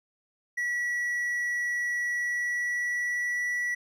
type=tone with pitch glide; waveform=triangle; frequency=1938 to 1950.4 Hz; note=B6 to B6; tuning=-33 to -22 cents; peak=-25 dBFS; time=0.57-3.75 s; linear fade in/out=10 ms; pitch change=+11 cents; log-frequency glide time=2.11-3.49 s; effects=none